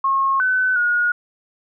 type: tone with pitch steps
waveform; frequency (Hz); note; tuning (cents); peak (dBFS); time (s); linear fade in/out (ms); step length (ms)
sine; 1084 / 1511 / 1442; C#6 / F#6 / F#6; -39 / +36 / -45; -15; 0.04-1.12; 5; 360
effects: none